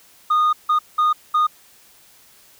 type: tone bursts at uneven times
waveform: sine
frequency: 1230 Hz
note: D#6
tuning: 20 cents flat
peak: -11 dBFS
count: 4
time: 0.3-0.53 / 0.69-0.79 / 0.98-1.13 / 1.34-1.47 s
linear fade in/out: 10 ms
effects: tanh soft clip ceiling -13 dBFS + white hiss -51 dBFS RMS until 2.59 s